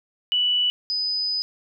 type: tone pair in turn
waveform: sine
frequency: 2960 / 4997 Hz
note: F#7 / D#8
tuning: 0 / +7 cents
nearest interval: major sixth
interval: 907 cents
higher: second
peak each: -18 / -22 dBFS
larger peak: first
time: 0.32-0.7 / 0.9-1.42 s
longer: second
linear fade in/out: 0 ms
effects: none